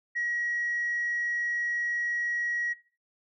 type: tone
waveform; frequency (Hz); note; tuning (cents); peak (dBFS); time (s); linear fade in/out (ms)
sine; 1907; A#6; +39; -26; 0.15-2.74; 20
effects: noise-tail reverb RT60 0.4 s tail -20 dB re dry + tanh soft clip ceiling -23 dBFS